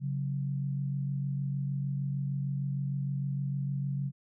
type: tone pair together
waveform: sine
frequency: 138.46 / 185 Hz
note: C#3 / F#3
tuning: -2 / 0 cents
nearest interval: perfect fourth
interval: 502 cents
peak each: -30 / -38 dBFS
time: 0-4.12 s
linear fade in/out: 50 ms
effects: none